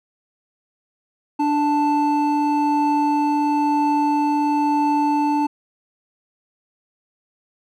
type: tone pair together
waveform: triangle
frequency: 294 / 881 Hz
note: D4 / A5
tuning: +2 / +2 cents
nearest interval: octave + perfect fifth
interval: 1900 cents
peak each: -17 dBFS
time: 1.39-5.47 s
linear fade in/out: 10 ms
effects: none